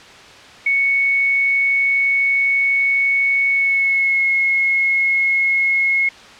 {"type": "tone with pitch glide", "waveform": "sine", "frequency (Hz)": [2217, 2170], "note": ["C#7", "C#7"], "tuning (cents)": [0, -37], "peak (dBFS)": -13, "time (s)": [0.66, 6.09], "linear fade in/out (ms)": 5, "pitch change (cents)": -37, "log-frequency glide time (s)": [3.5, 4.25], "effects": ["white hiss -40 dBFS RMS until 6.39 s", "low-pass 4000 Hz 12 dB/octave"]}